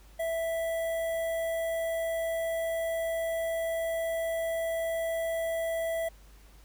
square tone with notch filter, 659.3 Hz, E5, in tune, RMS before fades -31 dBFS, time 0.19-6.09 s, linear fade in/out 10 ms, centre 4800 Hz, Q 0.56, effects added 50 Hz sine -52 dBFS peak until 6.64 s + pink hiss -60 dBFS RMS until 6.64 s

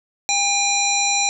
harmonic tone with a mistuned harmonic, 805 Hz, G5, 46 cents sharp, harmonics 1 / 3 / 5 / 7 / 9, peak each -23 / -23 / -23 / -23 / -23 dBFS, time 0.29-1.29 s, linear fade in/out 0 ms, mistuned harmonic 7, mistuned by +42 cents, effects none

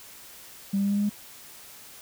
sine tone with pitch steps, 197.2 / 199.03 / 200.9 / 202.7 / 204.6 / 206.5 Hz, G3 / G3 / G3 / G#3 / G#3 / G#3, +11 / +27 / +43 / -42 / -26 / -10 cents, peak -21 dBFS, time 0.73-1.096 s, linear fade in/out 10 ms, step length 61 ms, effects tanh soft clip ceiling -17 dBFS + white hiss -47 dBFS RMS until 2.01 s

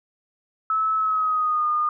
sine tone with pitch glide, 1300 to 1220 Hz, E6 to D#6, -24 to -34 cents, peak -19 dBFS, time 0.7-1.89 s, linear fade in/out 2 ms, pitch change -110 cents, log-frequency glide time 0.96-1.67 s, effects none

